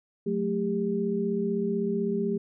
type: tone cluster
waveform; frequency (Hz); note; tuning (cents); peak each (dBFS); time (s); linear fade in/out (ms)
sine; 183.3 / 219.2 / 399.2; F#3 / A3 / G4; -16 / -6 / +32; -31 / -29 / -28; 0.26-2.38; 10
effects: none